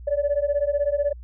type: beating tone pair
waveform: sine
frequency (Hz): 568 / 584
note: C#5 / D5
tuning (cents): +42 / -10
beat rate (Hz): 16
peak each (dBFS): -22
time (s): 0.07-1.13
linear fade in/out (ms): 10
effects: tanh soft clip ceiling -14 dBFS + added 60 Hz sine -37 dBFS peak until 1.23 s